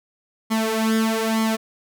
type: tone with flanger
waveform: sawtooth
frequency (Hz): 221.9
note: A3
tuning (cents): +15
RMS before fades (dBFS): -21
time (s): 0.5-1.57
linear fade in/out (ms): 20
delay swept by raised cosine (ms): 0.93 to 3.93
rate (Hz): 1.1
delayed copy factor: +0.75
effects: none